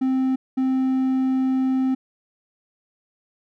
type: tone pair in turn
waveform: triangle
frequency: 261.6 / 261.6 Hz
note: C4 / C4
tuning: 0 / 0 cents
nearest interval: unison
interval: 0 cents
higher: neither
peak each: -16 dBFS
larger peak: neither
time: 0.01-0.36 / 0.57-1.95 s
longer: second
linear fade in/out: 10 ms
effects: none